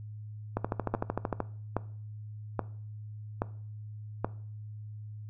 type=two click trains; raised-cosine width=1 ms; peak=-15 / -14 dBFS; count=12 / 5; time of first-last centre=0.57-1.403 / 0.94-4.246 s; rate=13.2 / 1.21 Hz; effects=noise-tail reverb RT60 0.5 s tail -18 dB re dry + added 106 Hz sine -40 dBFS peak until 5.29 s